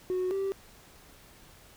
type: tone pair in turn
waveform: triangle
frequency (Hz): 367.5 / 389.4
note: F#4 / G4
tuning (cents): -12 / -12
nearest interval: minor second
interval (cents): 100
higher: second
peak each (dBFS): -24 / -25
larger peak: first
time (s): 0.1-0.31 / 0.31-0.52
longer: neither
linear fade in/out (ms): 0
effects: tanh soft clip ceiling -23 dBFS + pink hiss -55 dBFS RMS until 1.76 s